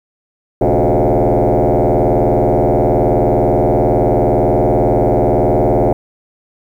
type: tone with frequency modulation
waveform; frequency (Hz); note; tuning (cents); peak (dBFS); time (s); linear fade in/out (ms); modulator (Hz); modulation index
sine; 130.81; C3; 0; -8; 0.61-5.93; 5; 80.9; 7.8
effects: tanh soft clip ceiling -5 dBFS + 8-bit